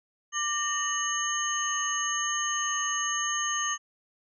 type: tone cluster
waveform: sine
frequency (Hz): 1179 / 1835 / 2981 / 6440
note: D6 / A#6 / F#7 / G8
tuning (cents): +6 / -28 / +12 / +46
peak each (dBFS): -32 / -33 / -34 / -30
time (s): 0.32-3.78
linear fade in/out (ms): 50
effects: none